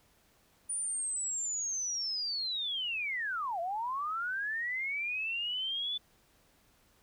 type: linear two-way sweep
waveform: sine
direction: down then up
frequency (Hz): 9500 to 659.3 to 3500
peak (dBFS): -32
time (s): 0.69-5.98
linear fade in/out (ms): 10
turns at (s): 3.6
effects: pink hiss -67 dBFS RMS until 7.02 s